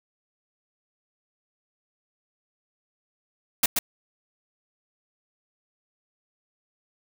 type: noise with echo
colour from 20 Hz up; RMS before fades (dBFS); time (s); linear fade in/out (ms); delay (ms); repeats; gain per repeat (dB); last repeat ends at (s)
white; -19; 3.63-3.66; 5; 130; 1; -4; 3.79
effects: none